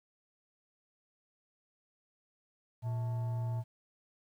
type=tone with frequency modulation; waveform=sine; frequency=116.9 Hz; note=A#2; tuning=5 cents sharp; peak=-30 dBFS; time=2.82-3.64 s; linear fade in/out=50 ms; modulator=765 Hz; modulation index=0.26; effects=tanh soft clip ceiling -30 dBFS + 11-bit